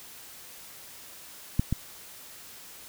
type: clicks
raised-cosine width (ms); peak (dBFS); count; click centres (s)
5; -10 / -13; 2; 1.595 / 1.726
effects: white hiss -47 dBFS RMS until 2.88 s